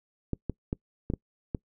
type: clicks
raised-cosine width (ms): 3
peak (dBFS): -16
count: 6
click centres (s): 0.333 / 0.497 / 0.729 / 1.101 / 1.137 / 1.548
effects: noise-tail reverb RT60 0.1 s tail -25 dB re dry